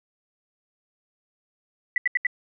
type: tone bursts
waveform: sine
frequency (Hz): 1975.5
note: B6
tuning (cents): 0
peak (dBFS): -18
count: 4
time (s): 1.96-2.268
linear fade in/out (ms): 2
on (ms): 20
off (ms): 76
effects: none